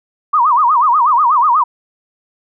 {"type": "tone with vibrato", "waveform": "sine", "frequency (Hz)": 1084, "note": "C#6", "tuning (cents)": -39, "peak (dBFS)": -8, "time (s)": [0.33, 1.64], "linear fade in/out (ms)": 10, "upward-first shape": "sine", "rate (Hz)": 8.2, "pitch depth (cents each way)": 260, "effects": []}